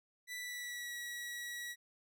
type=tone with pitch glide; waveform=sawtooth; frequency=1975.5 to 1925.9 Hz; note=B6 to B6; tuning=0 to -44 cents; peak=-38 dBFS; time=0.27-1.76 s; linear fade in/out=50 ms; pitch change=-44 cents; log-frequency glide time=0.39-0.94 s; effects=none